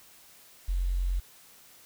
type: tone with quantisation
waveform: sine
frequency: 45.04 Hz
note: F#1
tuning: 46 cents flat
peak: -25 dBFS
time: 0.68-1.2 s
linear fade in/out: 10 ms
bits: 9
effects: white hiss -55 dBFS RMS until 1.85 s